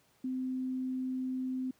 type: tone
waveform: sine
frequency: 257.9 Hz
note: C4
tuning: 25 cents flat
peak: -32 dBFS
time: 0.24-1.71 s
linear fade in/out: 5 ms
effects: pink hiss -68 dBFS RMS until 1.79 s + high-pass 100 Hz 12 dB/octave